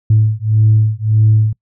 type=beating tone pair; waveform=sine; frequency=107.7 / 109.4 Hz; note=A2 / A2; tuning=-37 / -9 cents; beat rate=1.7 Hz; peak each=-11 dBFS; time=0.1-1.53 s; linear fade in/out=5 ms; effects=noise-tail reverb RT60 0.1 s tail -25 dB re dry + tanh soft clip ceiling -2 dBFS